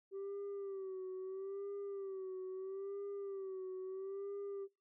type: tone with vibrato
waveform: sine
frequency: 387.3 Hz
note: G4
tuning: 21 cents flat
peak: -39 dBFS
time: 0.11-4.68 s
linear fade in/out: 50 ms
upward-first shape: sine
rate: 0.76 Hz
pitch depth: 64 cents each way
effects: noise-tail reverb RT60 0.2 s tail -18 dB re dry + tanh soft clip ceiling -40 dBFS